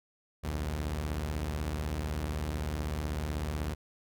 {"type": "beating tone pair", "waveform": "sawtooth", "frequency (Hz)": [60.4, 76.4], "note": ["B1", "D#2"], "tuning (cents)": [-38, -31], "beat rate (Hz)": 16, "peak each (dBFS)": [-34, -29], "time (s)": [0.43, 3.75], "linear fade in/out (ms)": 20, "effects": []}